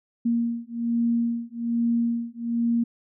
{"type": "beating tone pair", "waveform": "sine", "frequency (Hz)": [233.5, 234.7], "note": ["A#3", "A#3"], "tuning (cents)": [3, 12], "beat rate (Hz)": 1.2, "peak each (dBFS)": -25, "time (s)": [0.25, 2.84], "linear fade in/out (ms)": 10, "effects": []}